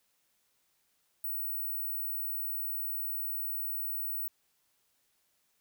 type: tone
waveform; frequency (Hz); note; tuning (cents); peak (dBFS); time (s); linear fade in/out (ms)
sine; 15880; B9; +8; -30; 1.24-4.28; 2
effects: tanh soft clip ceiling -31 dBFS + white hiss -74 dBFS RMS until 5.6 s